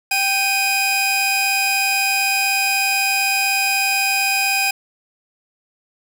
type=tone pair together; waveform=sawtooth; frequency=784 / 2489 Hz; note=G5 / D#7; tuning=0 / 0 cents; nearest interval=octave + minor sixth; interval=2000 cents; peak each=-18 / -14 dBFS; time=0.11-4.71 s; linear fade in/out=5 ms; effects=none